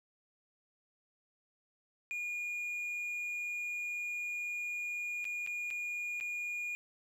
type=tone with dropouts; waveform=triangle; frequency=2434 Hz; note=D#7; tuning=39 cents flat; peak=-34 dBFS; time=2.11-6.75 s; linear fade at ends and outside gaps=0 ms; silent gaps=5.244-5.252 / 5.464-5.473 / 5.704-5.709 / 6.201-6.209 s; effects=none